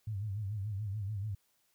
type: tone with vibrato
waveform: sine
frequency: 102.6 Hz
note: G#2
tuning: 21 cents flat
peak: -34 dBFS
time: 0.07-1.35 s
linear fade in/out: 5 ms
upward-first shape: sine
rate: 6.9 Hz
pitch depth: 120 cents each way
effects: white hiss -74 dBFS RMS until 1.74 s